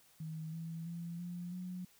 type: tone with pitch steps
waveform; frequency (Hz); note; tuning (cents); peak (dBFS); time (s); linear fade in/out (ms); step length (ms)
sine; 158.8 / 164.21 / 169.8 / 175.59 / 181.57; D#3 / E3 / F3 / F3 / F#3; +36 / -6 / -48 / +10 / -32; -40; 0.2-1.85; 5; 330
effects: white hiss -66 dBFS RMS until 1.99 s